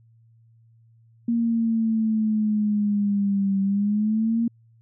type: exponential two-way sweep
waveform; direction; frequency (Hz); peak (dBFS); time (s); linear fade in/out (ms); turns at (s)
sine; down then up; 234.4 to 194.4 to 234.4; -19; 1.28-4.48; 5; 3.61
effects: added 114 Hz sine -53 dBFS peak until 4.81 s